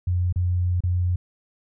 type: tone with dropouts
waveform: sine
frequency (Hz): 89.3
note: F2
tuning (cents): +39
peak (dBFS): -19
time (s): 0.07-1.16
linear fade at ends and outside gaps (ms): 5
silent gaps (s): 0.326-0.359 / 0.806-0.836
effects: none